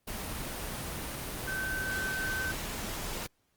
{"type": "tone in noise", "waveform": "sine", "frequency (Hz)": 1536, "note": "G6", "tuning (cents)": -36, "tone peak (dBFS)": -32, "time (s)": [1.47, 2.52], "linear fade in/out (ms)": 10, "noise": "pink", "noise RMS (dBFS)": -37, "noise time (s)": [0.07, 3.27], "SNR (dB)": 2, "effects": ["pink hiss -74 dBFS RMS until 3.56 s", "Opus 24 kbps"]}